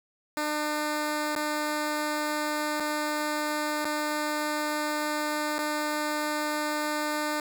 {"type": "tone with dropouts", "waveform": "10% pulse", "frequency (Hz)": 301.1, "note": "D4", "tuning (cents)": 43, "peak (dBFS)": -19, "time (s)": [0.37, 7.4], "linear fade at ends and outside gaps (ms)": 1, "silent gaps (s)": [[1.352, 1.362], [2.799, 2.804], [3.846, 3.853], [5.583, 5.589]], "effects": []}